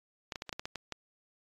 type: clicks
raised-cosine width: 0.2 ms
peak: -20 dBFS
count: 9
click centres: 0.322 / 0.358 / 0.421 / 0.493 / 0.528 / 0.595 / 0.655 / 0.757 / 0.923 s
effects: AAC 32 kbps